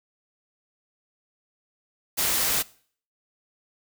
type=noise; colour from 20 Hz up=white; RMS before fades=-24 dBFS; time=2.17-2.63 s; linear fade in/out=20 ms; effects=noise-tail reverb RT60 0.5 s tail -21 dB re dry